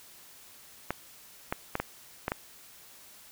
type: clicks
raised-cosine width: 0.5 ms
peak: -14 dBFS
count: 6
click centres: 0.906 / 1.525 / 1.754 / 1.8 / 2.281 / 2.319 s
effects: white hiss -53 dBFS RMS until 3.31 s